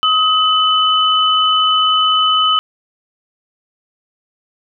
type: tone pair together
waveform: sine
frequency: 1265 / 3009 Hz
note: D#6 / F#7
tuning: +28 / +28 cents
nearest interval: octave + minor third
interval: 1500 cents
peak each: -13 dBFS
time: 0.03-2.59 s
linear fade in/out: 0 ms
effects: none